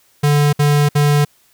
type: tone bursts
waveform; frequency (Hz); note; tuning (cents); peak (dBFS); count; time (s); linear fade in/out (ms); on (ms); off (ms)
square; 146.2; D3; -7; -11; 3; 0.23-1.25; 10; 300; 60
effects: white hiss -55 dBFS RMS until 1.53 s